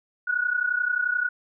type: tone pair together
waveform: sine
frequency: 1454 / 1485.4 Hz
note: F#6 / F#6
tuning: -31 / +6 cents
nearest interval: unison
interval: 37 cents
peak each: -24 / -26 dBFS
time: 0.27-1.29 s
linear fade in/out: 10 ms
effects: none